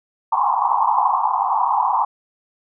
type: band-pass noise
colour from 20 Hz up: white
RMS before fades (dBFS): -18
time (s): 0.32-2.05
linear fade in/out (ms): 5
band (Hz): 770 to 1100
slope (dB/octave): 96
effects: none